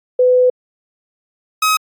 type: tone pair in turn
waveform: sine / sawtooth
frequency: 502 / 1269.4 Hz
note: B4 / D#6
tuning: +28 / +34 cents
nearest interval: octave + major third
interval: 1606 cents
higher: second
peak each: -8 dBFS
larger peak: neither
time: 0.19-0.5 / 1.62-1.77 s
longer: first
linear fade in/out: 5 ms
effects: AAC 64 kbps

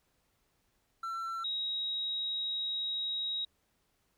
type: tone pair in turn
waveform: triangle / sine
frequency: 1346 / 3807 Hz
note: E6 / A#7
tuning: +36 / +36 cents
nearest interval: octave + tritone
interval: 1800 cents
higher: second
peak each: -33 / -32 dBFS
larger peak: second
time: 1.03-1.44 / 1.44-3.45 s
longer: second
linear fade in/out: 5 ms
effects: pink hiss -75 dBFS RMS until 4.17 s

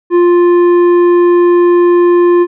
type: tone with tanh clipping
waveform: triangle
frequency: 350 Hz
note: F4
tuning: 4 cents sharp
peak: -6 dBFS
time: 0.1-2.47 s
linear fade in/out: 50 ms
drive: 13 dB
effects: none

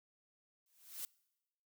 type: noise with exponential growth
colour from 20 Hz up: blue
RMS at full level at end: -40 dBFS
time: 0.66-1.05 s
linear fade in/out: 2 ms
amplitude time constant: 83 ms
effects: noise-tail reverb RT60 1.0 s tail -25 dB re dry

